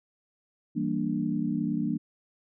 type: chord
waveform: sine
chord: E half-diminished seventh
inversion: none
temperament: equal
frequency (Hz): 164.81 / 196 / 233.1 / 293.7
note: E3 / G3 / Bb3 / D4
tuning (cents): 0 / 0 / 0 / 0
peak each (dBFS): -33 / -32 / -30 / -31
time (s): 0.75-1.98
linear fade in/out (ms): 20
effects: none